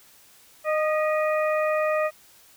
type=harmonic tone with a mistuned harmonic; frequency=616 Hz; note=D#5; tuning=17 cents flat; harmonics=1 / 2 / 3 / 4; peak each=-22 / -28 / -32 / -34 dBFS; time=0.64-2.11 s; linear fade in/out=50 ms; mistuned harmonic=3; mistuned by=+53 cents; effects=white hiss -54 dBFS RMS until 2.56 s